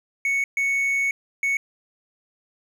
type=tone bursts at uneven times; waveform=triangle; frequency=2217 Hz; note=C#7; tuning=in tune; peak=-18 dBFS; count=3; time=0.25-0.44 / 0.57-1.11 / 1.43-1.57 s; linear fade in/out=2 ms; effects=none